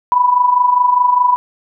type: tone with amplitude modulation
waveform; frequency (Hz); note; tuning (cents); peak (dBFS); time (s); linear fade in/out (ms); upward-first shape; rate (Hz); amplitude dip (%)
sine; 987.8; B5; 0; -6; 0.12-1.36; 0; sine; 24.9; 65
effects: none